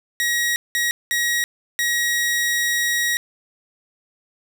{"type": "tone bursts at uneven times", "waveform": "sawtooth", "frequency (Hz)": 1900, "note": "A#6", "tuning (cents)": 33, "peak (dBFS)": -15, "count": 4, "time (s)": [[0.2, 0.56], [0.75, 0.91], [1.11, 1.44], [1.79, 3.17]], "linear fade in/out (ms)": 0, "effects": []}